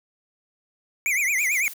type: tone with vibrato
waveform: square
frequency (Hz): 2212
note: C#7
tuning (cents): -4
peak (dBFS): -21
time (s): 1.06-1.68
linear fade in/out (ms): 0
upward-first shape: triangle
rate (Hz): 9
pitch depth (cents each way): 220
type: noise bursts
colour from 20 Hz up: blue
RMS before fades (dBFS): -38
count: 3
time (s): 1.38-1.737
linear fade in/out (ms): 5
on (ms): 97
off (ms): 33
effects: none